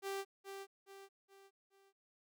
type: tone with echo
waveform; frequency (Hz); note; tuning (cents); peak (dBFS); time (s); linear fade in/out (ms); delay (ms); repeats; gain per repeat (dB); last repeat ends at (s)
sawtooth; 392; G4; 0; -35; 0.02-0.25; 50; 420; 4; -7; 1.93
effects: none